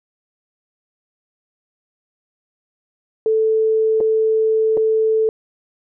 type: tone with dropouts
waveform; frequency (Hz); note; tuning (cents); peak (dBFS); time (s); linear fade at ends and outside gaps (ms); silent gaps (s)
sine; 440; A4; 0; -13; 3.26-5.29; 1; 4.004-4.009 / 4.77-4.774
effects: none